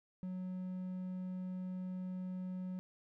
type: tone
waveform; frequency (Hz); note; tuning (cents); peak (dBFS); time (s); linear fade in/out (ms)
triangle; 184.1; F#3; -8; -37; 0.23-2.79; 0
effects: none